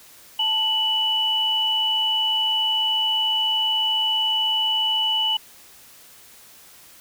sine tone pair together, 880 / 2962 Hz, A5 / F#7, 0 / +1 cents, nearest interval octave + major sixth, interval 2101 cents, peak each -28 / -19 dBFS, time 0.39-5.37 s, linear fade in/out 5 ms, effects white hiss -48 dBFS RMS until 7 s

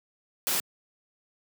white noise, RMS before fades -27 dBFS, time 0.47-0.6 s, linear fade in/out 0 ms, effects high-pass 150 Hz 12 dB/octave

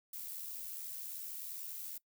violet noise with amplitude modulation, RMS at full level -42 dBFS, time 0.13-1.98 s, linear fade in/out 5 ms, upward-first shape sine, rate 80.1 Hz, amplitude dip 50%, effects noise-tail reverb RT60 0.1 s tail -21 dB re dry

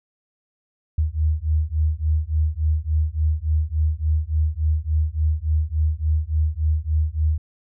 sine beating tone pair, 76 / 79.5 Hz, D#2 / D#2, -40 / +38 cents, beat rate 3.5 Hz, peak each -21 / -21 dBFS, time 0.98-7.38 s, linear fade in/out 5 ms, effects none

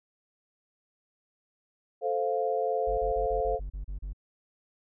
sine chord, F major, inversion first, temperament equal, 440 / 523.3 / 698.5 Hz, A4 / C5 / F5, 0 / 0 / 0 cents, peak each -30 dBFS, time 2.01-3.6 s, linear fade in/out 50 ms
triangle tone bursts, 48 Hz, G1, 36 cents flat, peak -31 dBFS, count 9, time 2.87-4.132 s, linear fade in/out 10 ms, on 110 ms, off 34 ms
effects none

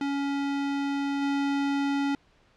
square tone with level steps, 280.3 Hz, C#4, 19 cents sharp, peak -27 / -25 dBFS, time 0.01-2.15 s, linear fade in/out 2 ms, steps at 1.21 s, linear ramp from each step 20 ms, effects pink hiss -62 dBFS RMS until 2.56 s + low-pass 4000 Hz 12 dB/octave

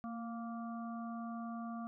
harmonic tone with a mistuned harmonic, 233.1 Hz, A#3, in tune, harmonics 1 / 3 / 5 / 6, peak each -41 / -48 / -49 / -59 dBFS, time 0.04-1.87 s, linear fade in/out 0 ms, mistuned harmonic 1, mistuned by -29 cents, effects none

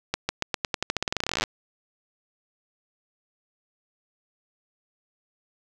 accelerating click train, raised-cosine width 0.2 ms, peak -7 dBFS, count 27, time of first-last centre 0.14-1.438 s, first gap 150 ms, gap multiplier 0.89, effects none

